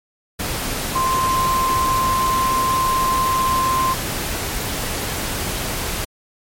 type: tone in noise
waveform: sine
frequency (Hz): 1045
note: C6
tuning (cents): -2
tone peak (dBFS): -16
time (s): 0.95-3.94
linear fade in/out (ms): 10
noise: pink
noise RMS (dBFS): -24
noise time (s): 0.39-6.05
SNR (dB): +5
effects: MP3 64 kbps